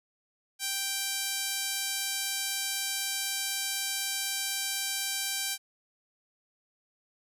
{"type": "tone with high-pass filter", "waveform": "sawtooth", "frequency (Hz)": 784, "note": "G5", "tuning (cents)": 0, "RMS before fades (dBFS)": -32, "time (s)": [0.59, 5.58], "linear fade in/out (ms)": 50, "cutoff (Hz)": 3400, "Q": 0.5, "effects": ["resampled to 32000 Hz"]}